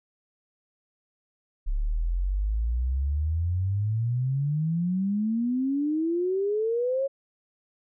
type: exponential sweep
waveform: sine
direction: up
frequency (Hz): 33.99 to 554.4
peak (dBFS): -23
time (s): 1.66-7.08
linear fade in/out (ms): 20
effects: none